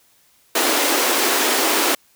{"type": "high-pass noise", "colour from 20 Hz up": "pink", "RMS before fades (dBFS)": -18, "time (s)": [0.55, 1.95], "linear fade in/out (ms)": 5, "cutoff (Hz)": 270, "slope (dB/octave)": 48, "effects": ["white hiss -57 dBFS RMS until 2.15 s"]}